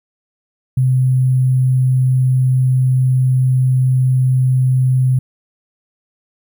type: tone with sample-and-hold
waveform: sine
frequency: 128.9 Hz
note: C3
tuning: 26 cents flat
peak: -10 dBFS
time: 0.77-5.19 s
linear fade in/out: 5 ms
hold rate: 11025 Hz
effects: none